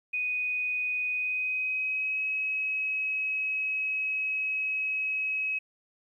sine tone with pitch glide, 2489 to 2556 Hz, D#7 to D#7, 0 to +46 cents, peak -27 dBFS, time 0.13-5.59 s, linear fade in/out 10 ms, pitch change +46 cents, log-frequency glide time 1.12-2.22 s, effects 11-bit

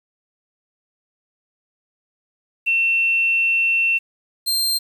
sine / sawtooth tone pair in turn, 2700 / 4171 Hz, E7 / C8, +41 / -6 cents, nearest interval minor sixth, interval 753 cents, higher second, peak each -15 dBFS, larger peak neither, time 2.66-3.99 / 4.46-4.79 s, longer first, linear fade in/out 20 ms, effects 8-bit

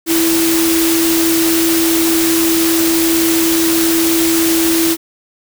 sine tone in noise, 330 Hz, E4, 2 cents sharp, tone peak -12 dBFS, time 0.06-4.97 s, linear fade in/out 50 ms, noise white, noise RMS -17 dBFS, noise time 0.06-4.97 s, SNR +2 dB, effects none

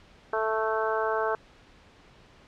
harmonic tone, 220 Hz, A3, in tune, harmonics 2 / 3 / 4 / 5 / 6 / 7, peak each -29 / -31 / -32 / -33 / -34 / -34 dBFS, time 0.33-1.35 s, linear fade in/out 2 ms, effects pink hiss -55 dBFS RMS until 2.47 s + low-pass 4000 Hz 12 dB/octave

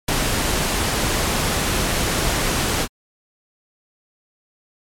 pink noise with ADSR envelope, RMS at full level -18 dBFS, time 0.08-2.88 s, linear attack 6 ms, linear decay 8 ms, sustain -2 dB, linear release 56 ms, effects low-pass 12000 Hz 12 dB/octave + MP3 96 kbps

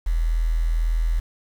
sine tone with quantisation, 40.98 Hz, E1, 9 cents flat, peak -18 dBFS, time 0.06-1.2 s, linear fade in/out 10 ms, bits 7, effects none

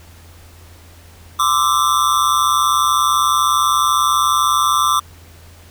square tone with amplitude modulation, 1178 Hz, D6, 5 cents sharp, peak -9 dBFS, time 1.39-5 s, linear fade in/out 10 ms, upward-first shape sine, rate 140 Hz, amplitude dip 100%, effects added 84 Hz sine -41 dBFS peak until 5.7 s + pink hiss -46 dBFS RMS until 5.7 s

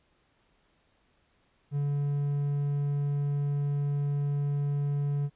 triangle tone, 143.3 Hz, D3, 42 cents flat, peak -24 dBFS, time 1.71-5.3 s, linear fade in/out 50 ms, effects pink hiss -69 dBFS RMS until 5.35 s + resampled to 8000 Hz

